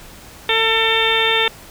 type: harmonic tone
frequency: 448.6 Hz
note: A4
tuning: 34 cents sharp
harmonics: 1 / 2 / 3 / 4 / 5 / 6 / 7 / 8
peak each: -21 / -23 / -25 / -22 / -22 / -23 / -24 / -19 dBFS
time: 0.49-1.48 s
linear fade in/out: 2 ms
effects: pink hiss -40 dBFS RMS until 1.7 s